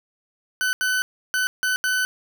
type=tone bursts at uneven times; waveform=40% pulse; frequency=1507 Hz; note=F#6; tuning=31 cents sharp; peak=-19 dBFS; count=5; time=0.61-0.73 / 0.81-1.02 / 1.34-1.47 / 1.63-1.76 / 1.84-2.05 s; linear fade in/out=0 ms; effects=none